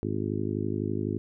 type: harmonic tone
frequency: 51.91 Hz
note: G#1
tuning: in tune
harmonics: 2 / 3 / 4 / 5 / 6 / 7 / 8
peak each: -33 / -37 / -35 / -34 / -35 / -34 / -38 dBFS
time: 0.03-1.18 s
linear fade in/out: 0 ms
effects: none